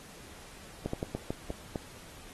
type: slowing click train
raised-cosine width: 2 ms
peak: -19 dBFS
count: 7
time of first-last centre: 0.86-1.758 s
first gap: 74 ms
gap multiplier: 1.28
effects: pink hiss -51 dBFS RMS until 2.33 s + AAC 32 kbps